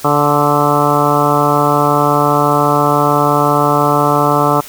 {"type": "harmonic tone with a mistuned harmonic", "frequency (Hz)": 145.8, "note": "D3", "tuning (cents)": -12, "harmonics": [1, 2, 3, 4, 5, 6, 7, 8, 9], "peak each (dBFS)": [-18, -18, -18, -18, -18, -18, -18, -18, -18], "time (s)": [0.04, 4.61], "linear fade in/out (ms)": 10, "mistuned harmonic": 7, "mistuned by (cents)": 35, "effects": ["white hiss -33 dBFS RMS until 4.68 s"]}